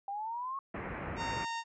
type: exponential sweep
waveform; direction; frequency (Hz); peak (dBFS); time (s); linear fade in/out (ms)
sine; up; 784 to 1108.7; -35; 0.08-0.59; 2
type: low-pass noise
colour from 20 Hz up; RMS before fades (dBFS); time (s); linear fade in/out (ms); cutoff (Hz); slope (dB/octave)
pink; -39; 0.74-1.45; 5; 2400; 48
type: tone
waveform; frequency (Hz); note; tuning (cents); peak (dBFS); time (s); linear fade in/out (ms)
sawtooth; 921; A#5; -21; -31; 1.16-1.64; 50
effects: high-pass 60 Hz 12 dB/octave + resampled to 16000 Hz